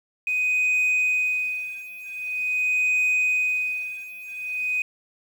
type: tone with tremolo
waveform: sine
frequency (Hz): 2500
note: D#7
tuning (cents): +8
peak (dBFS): -16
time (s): 0.27-4.82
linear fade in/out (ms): 2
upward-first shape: sine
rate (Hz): 0.45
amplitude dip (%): 90
effects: tanh soft clip ceiling -17 dBFS + 8-bit